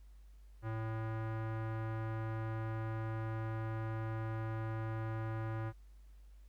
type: tone with low-pass filter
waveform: square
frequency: 111.2 Hz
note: A2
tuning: 19 cents sharp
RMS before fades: -39 dBFS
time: 0.62-5.73 s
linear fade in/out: 50 ms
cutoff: 1500 Hz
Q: 1.6
effects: added 50 Hz sine -54 dBFS peak until 6.48 s + pink hiss -75 dBFS RMS until 6.48 s